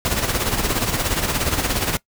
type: noise with tremolo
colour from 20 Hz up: pink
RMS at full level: -19 dBFS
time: 0.05-1.97 s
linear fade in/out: 0 ms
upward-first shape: sine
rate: 17 Hz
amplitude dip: 60%
effects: noise-tail reverb RT60 0.1 s tail -20 dB re dry